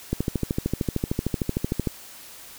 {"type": "click train", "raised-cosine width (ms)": 3, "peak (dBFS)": -10, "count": 24, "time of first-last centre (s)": [0.13, 1.872], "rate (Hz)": 13.2, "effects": ["white hiss -44 dBFS RMS until 2.58 s"]}